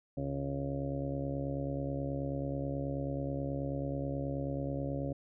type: harmonic tone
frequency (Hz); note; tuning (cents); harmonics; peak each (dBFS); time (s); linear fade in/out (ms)
69.3; C#2; 0; 1 / 2 / 4 / 5 / 6 / 7 / 8 / 9 / 10; -43 / -37 / -38 / -48 / -47 / -50 / -40 / -52 / -50; 0.17-5.13; 5
effects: none